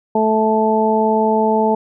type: harmonic tone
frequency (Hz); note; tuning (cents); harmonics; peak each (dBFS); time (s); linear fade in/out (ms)
218.6; A3; -11; 1 / 2 / 3 / 4; -18 / -17 / -20 / -17; 0.15-1.75; 5
effects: none